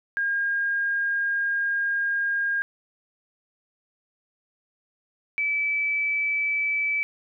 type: tone pair in turn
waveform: sine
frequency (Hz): 1618 / 2306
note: G#6 / D7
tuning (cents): -46 / -32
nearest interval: tritone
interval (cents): 614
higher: second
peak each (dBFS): -22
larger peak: neither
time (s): 0.17-2.62 / 5.38-7.03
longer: first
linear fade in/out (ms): 0
effects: none